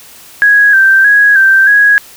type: tone with vibrato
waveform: sine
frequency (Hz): 1612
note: G6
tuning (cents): +48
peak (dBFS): -3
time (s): 0.42-1.98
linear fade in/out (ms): 0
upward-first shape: square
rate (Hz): 1.6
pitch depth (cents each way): 50
effects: white hiss -36 dBFS RMS until 2.16 s